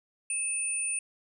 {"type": "tone pair together", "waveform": "sine", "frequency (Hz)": [2600, 9265], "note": ["E7", "D9"], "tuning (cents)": [-24, -25], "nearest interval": "octave + minor seventh", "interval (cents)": 2199, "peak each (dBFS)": [-35, -29], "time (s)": [0.3, 0.99], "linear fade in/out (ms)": 2, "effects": []}